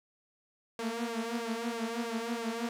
sawtooth tone with flanger, 231.1 Hz, A#3, 15 cents flat, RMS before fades -35 dBFS, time 0.79-2.69 s, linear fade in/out 2 ms, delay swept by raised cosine 1.8 to 6.9 ms, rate 3.1 Hz, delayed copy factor +0.75, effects low-pass 9000 Hz 12 dB/octave + 10-bit

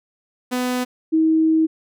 sawtooth / sine tone pair in turn, 250 / 319 Hz, B3 / D#4, +21 / +43 cents, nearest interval major third, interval 422 cents, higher second, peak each -16 / -13 dBFS, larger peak second, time 0.51-0.85 / 1.12-1.67 s, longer second, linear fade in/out 20 ms, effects none

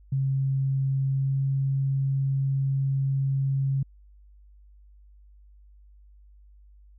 sine tone with pitch glide, 135.2 to 136.14 Hz, C#3 to C#3, -43 to -31 cents, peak -22 dBFS, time 0.12-3.83 s, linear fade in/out 5 ms, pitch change +12 cents, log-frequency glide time 1.05-1.38 s, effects added 50 Hz sine -50 dBFS peak until 6.98 s

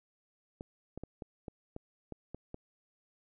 clicks, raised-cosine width 2 ms, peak -28 dBFS, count 9, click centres 0.609 / 0.976 / 1.036 / 1.222 / 1.482 / 1.764 / 2.123 / 2.346 / 2.544 s, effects none

